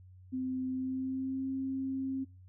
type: tone with pitch glide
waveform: sine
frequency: 258.1 to 266.4 Hz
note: C4 to C4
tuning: -23 to +31 cents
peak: -32 dBFS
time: 0.32-2.25 s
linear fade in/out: 20 ms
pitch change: +54 cents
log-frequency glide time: 0.68-1.48 s
effects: noise-tail reverb RT60 0.3 s tail -23 dB re dry + added 92 Hz sine -52 dBFS peak until 2.48 s